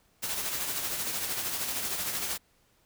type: noise with tremolo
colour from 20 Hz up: white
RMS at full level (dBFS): -31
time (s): 0.22-2.38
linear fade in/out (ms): 20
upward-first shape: sine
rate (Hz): 13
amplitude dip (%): 40
effects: pink hiss -67 dBFS RMS until 2.85 s

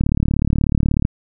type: click train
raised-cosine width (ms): 5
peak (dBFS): -4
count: 39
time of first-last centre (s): 0.01-1.051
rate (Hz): 36.5
effects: none

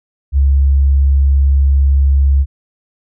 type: tone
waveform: sine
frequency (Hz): 68.9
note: C#2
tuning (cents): -10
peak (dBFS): -7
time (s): 0.32-2.46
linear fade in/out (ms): 50
effects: none

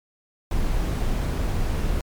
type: noise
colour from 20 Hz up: brown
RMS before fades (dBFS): -23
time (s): 0.51-2.01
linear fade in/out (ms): 2
effects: MP3 96 kbps

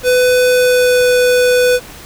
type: tone with pitch glide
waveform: square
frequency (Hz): 500 to 496.5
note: B4 to B4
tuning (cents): +21 to +9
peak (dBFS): -9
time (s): 0.03-1.8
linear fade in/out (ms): 50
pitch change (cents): -12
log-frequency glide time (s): 0.51-1.07
effects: pink hiss -34 dBFS RMS until 2.05 s

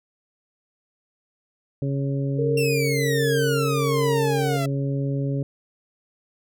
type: harmonic tone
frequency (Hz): 138.5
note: C#3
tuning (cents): -1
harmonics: 1 / 2 / 3 / 4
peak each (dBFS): -23 / -29 / -33 / -35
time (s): 1.82-5.43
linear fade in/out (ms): 2
type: tone with tremolo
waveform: sine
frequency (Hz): 457.5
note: A#4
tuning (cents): -32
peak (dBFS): -20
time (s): 2.38-4.57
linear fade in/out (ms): 10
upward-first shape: triangle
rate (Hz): 1.3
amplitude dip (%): 45
type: exponential sweep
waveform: sawtooth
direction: down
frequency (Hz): 2744 to 659.3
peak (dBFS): -23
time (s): 2.57-4.66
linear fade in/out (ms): 5
effects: none

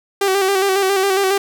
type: tone with vibrato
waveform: sawtooth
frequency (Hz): 388.1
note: G4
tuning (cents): -17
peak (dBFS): -10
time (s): 0.21-1.38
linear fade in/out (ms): 5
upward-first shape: square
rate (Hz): 7.3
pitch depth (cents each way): 42
effects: none

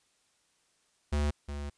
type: tone pair in turn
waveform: square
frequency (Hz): 73.42 / 71.95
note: D2 / D2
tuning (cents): 0 / -35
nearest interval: unison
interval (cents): 35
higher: first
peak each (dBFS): -27 / -36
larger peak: first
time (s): 1.12-1.31 / 1.48-1.7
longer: second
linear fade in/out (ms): 10
effects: white hiss -71 dBFS RMS until 1.77 s + resampled to 22050 Hz

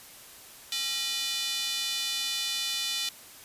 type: tone with high-pass filter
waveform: square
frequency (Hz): 271.4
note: C#4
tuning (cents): -36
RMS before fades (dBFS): -31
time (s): 0.72-3.09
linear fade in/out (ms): 2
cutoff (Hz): 3500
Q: 2.5
effects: white hiss -49 dBFS RMS until 3.44 s + resampled to 32000 Hz

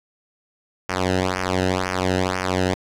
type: tone with flanger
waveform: sawtooth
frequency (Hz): 92.5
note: F#2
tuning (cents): 0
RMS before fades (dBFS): -22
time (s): 0.89-2.74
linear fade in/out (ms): 0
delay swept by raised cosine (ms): 0.25 to 0.9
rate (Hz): 2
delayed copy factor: -0.95
effects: low-pass 7000 Hz 12 dB/octave + 8-bit

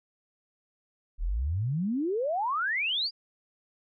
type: exponential sweep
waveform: sine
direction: up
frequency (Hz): 35.26 to 4978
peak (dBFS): -26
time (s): 1.18-3.11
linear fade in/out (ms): 50
effects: none

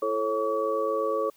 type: tone cluster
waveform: sine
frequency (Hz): 334.8 / 438 / 546 / 1138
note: E4 / A4 / C#5 / C#6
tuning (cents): +27 / -8 / -26 / +45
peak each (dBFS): -35 / -28 / -28 / -30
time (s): 0.02-1.3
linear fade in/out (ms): 5
effects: white hiss -61 dBFS RMS until 1.36 s

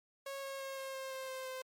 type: tone with pitch steps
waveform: sawtooth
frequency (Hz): 549 / 544.6 / 540.2 / 535.8 / 531.5 / 527.2 / 523 / 518.8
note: C#5 / C#5 / C#5 / C5 / C5 / C5 / C5 / C5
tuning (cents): -17 / -31 / -45 / +41 / +27 / +13 / -1 / -15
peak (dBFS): -37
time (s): 0.26-1.62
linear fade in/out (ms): 5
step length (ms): 170
effects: MP3 64 kbps

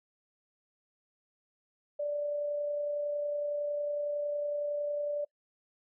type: tone with amplitude modulation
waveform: sine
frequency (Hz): 585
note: D5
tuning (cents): -7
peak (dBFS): -29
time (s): 1.99-5.25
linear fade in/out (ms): 10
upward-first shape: sine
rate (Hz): 30.9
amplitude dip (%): 25
effects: noise-tail reverb RT60 0.1 s tail -25 dB re dry

